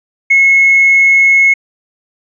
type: tone with hard clipping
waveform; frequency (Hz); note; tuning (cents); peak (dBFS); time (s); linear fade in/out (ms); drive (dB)
sine; 2179; C#7; -30; -5; 0.3-1.54; 10; 1
effects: resampled to 16000 Hz